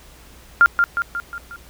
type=tone with echo; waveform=sine; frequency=1396.9 Hz; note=F6; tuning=in tune; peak=-7 dBFS; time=0.61-0.66 s; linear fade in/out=0 ms; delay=180 ms; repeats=5; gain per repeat=-5 dB; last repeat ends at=1.56 s; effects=added 60 Hz sine -47 dBFS peak until 1.69 s + pink hiss -47 dBFS RMS until 1.69 s